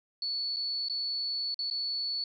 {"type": "tone with dropouts", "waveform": "sine", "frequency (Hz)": 4435, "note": "C#8", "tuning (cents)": 0, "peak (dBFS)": -30, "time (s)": [0.22, 2.24], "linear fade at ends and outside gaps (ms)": 2, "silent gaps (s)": [[0.562, 0.567], [0.885, 0.897], [1.544, 1.59], [1.701, 1.71]], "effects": []}